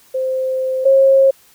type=tone pair in turn; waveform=sine; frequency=521 / 539.1 Hz; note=C5 / C#5; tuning=-7 / -48 cents; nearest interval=minor second; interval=59 cents; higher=second; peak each=-16 / -7 dBFS; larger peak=second; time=0.14-0.85 / 0.85-1.31 s; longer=first; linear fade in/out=10 ms; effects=white hiss -50 dBFS RMS until 1.54 s